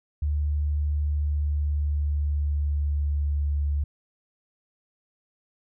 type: tone with pitch glide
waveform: sine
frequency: 73.9 to 72.38 Hz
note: D2 to D2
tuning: +11 to -25 cents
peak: -22 dBFS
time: 0.22-3.84 s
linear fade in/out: 5 ms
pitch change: -36 cents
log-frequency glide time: 1.02-3.71 s
effects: none